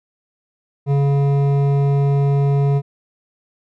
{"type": "tone with hard clipping", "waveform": "sine", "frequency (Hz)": 140.5, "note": "C#3", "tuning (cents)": 24, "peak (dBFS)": -15, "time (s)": [0.86, 2.82], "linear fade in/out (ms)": 50, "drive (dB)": 11, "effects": []}